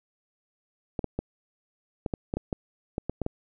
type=clicks; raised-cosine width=2 ms; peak=-15 dBFS; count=12; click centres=0.992 / 1.043 / 1.19 / 2.062 / 2.138 / 2.339 / 2.37 / 2.528 / 2.981 / 3.096 / 3.217 / 3.264 s; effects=none